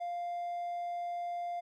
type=tone; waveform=triangle; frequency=698.5 Hz; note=F5; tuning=in tune; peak=-32 dBFS; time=0-1.61 s; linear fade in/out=20 ms; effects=tanh soft clip ceiling -28 dBFS